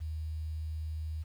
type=tone with quantisation; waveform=sine; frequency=78.5 Hz; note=D#2; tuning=16 cents sharp; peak=-34 dBFS; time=0-1.24 s; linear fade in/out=20 ms; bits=10; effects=none